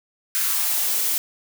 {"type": "noise with high-pass filter sweep", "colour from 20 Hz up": "blue", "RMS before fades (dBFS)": -22, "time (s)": [0.35, 1.18], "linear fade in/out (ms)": 0, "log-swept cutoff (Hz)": [1600, 240], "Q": 2.3, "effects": []}